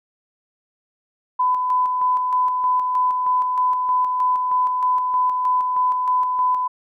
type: tone with tremolo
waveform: sine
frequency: 1004 Hz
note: B5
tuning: 28 cents sharp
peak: -15 dBFS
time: 1.39-6.68 s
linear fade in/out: 10 ms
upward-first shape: square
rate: 3.2 Hz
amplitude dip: 35%
effects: none